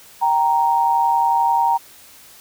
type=tone pair together; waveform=sine; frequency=781 / 932.3 Hz; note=G5 / A#5; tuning=-7 / 0 cents; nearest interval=minor third; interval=307 cents; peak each=-19 / -15 dBFS; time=0.21-1.78 s; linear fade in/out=20 ms; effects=white hiss -45 dBFS RMS until 2.4 s